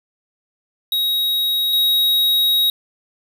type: tone pair in turn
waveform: square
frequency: 3800 / 3800 Hz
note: A#7 / A#7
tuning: +33 / +33 cents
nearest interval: unison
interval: 0 cents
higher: neither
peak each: -17 / -14 dBFS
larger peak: second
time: 0.92-1.73 / 1.73-2.7 s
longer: second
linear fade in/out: 2 ms
effects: none